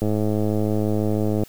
click train, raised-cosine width 2 ms, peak -10 dBFS, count 151, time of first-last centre 0.02-1.435 s, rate 106 Hz, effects white hiss -49 dBFS RMS until 1.48 s

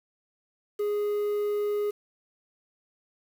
triangle tone with quantisation, 414.4 Hz, G#4, 4 cents flat, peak -23 dBFS, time 0.79-1.91 s, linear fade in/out 10 ms, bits 8, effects none

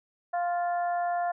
harmonic tone, 350 Hz, F4, 4 cents sharp, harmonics 2 / 3 / 4 / 5, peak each -26 / -40 / -40 / -42 dBFS, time 0.33-1.32 s, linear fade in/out 10 ms, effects none

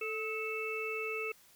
harmonic tone with a mistuned harmonic, 440 Hz, A4, in tune, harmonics 1 / 3 / 5 / 6, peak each -38 / -44 / -43 / -38 dBFS, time 0.01-1.32 s, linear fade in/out 5 ms, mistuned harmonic 3, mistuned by -44 cents, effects white hiss -62 dBFS RMS until 1.55 s

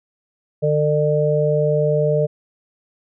harmonic tone, 150 Hz, D3, 37 cents sharp, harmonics 1 / 3 / 4, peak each -19 / -19 / -19 dBFS, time 0.62-2.27 s, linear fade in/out 20 ms, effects none

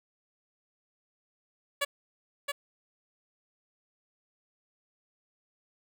10% pulse tone with echo, 568 Hz, C#5, 42 cents sharp, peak -18 dBFS, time 1.81-1.85 s, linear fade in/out 10 ms, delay 670 ms, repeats 1, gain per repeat -4 dB, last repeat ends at 2.52 s, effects none

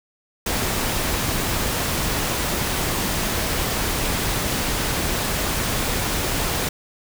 pink noise, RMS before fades -23 dBFS, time 0.46-6.69 s, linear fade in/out 5 ms, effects none

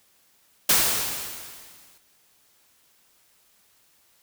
white noise with exponential decay, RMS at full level -17 dBFS, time 0.69-1.98 s, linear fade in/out 5 ms, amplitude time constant 280 ms, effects white hiss -62 dBFS RMS until 4.22 s

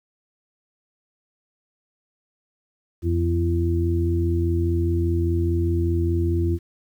harmonic tone with a mistuned harmonic, 84.9 Hz, F2, 48 cents flat, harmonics 1 / 2 / 3 / 4, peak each -20 / -32 / -33 / -24 dBFS, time 3.02-6.59 s, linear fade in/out 50 ms, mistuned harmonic 1, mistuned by +27 cents, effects 9-bit

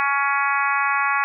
harmonic tone, 279.8 Hz, C#4, 16 cents sharp, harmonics 3 / 4 / 5 / 6 / 7 / 8 / 9, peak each -26 / -22 / -25 / -26 / -28 / -29 / -29 dBFS, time 0-1.24 s, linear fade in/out 0 ms, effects none

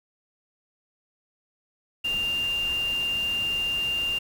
sine tone in noise, 2794 Hz, F7, in tune, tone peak -24 dBFS, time 2.04-4.19 s, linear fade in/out 10 ms, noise pink, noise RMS -40 dBFS, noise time 2.04-4.19 s, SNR +13 dB, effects none

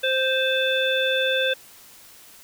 harmonic tone with a mistuned harmonic, 523.3 Hz, C5, in tune, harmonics 1 / 3 / 5 / 7, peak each -23 / -25 / -28 / -25 dBFS, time 0.03-1.54 s, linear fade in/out 10 ms, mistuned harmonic 7, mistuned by -64 cents, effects white hiss -48 dBFS RMS until 2.43 s

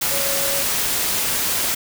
sine tone in noise, 554.4 Hz, C#5, in tune, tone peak -27 dBFS, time 0.11-0.63 s, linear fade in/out 10 ms, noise white, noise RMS -21 dBFS, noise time 0.01-1.75 s, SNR -9 dB, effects none

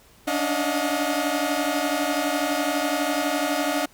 sawtooth tone cluster, 283.7 / 295.7 / 628 / 717 Hz, C#4 / D4 / D#5 / F5, +40 / +12 / +16 / +45 cents, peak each -24 dBFS, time 0.27-3.86 s, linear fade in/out 10 ms, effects pink hiss -54 dBFS RMS until 3.93 s

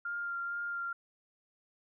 sine tone with vibrato, 1396.9 Hz, F6, in tune, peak -34 dBFS, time 0.05-0.93 s, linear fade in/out 5 ms, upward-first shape sine, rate 2.2 Hz, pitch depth 14 cents each way, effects none

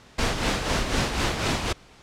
pink noise with tremolo, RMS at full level -22 dBFS, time 0.18-1.73 s, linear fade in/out 10 ms, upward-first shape sine, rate 4 Hz, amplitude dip 55%, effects pink hiss -51 dBFS RMS until 2.02 s + low-pass 6000 Hz 12 dB/octave

